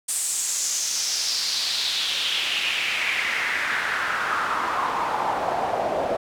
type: noise with band-pass filter sweep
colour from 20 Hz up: pink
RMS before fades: -25 dBFS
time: 0.08-6.17 s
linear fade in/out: 10 ms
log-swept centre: 8700 to 590 Hz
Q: 3.4
effects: none